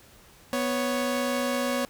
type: tone pair together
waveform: sawtooth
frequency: 247 / 554.4 Hz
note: B3 / C#5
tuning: 0 / 0 cents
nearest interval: octave + major second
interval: 1400 cents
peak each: -24 dBFS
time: 0.53-1.85 s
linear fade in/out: 0 ms
effects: pink hiss -54 dBFS RMS until 1.89 s